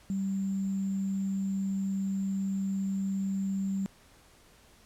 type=tone with sample-and-hold; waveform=sine; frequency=194.1 Hz; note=G3; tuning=17 cents flat; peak=-28 dBFS; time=0.1-3.86 s; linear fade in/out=0 ms; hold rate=7350 Hz; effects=pink hiss -59 dBFS RMS until 4.85 s + low-pass 12000 Hz 12 dB/octave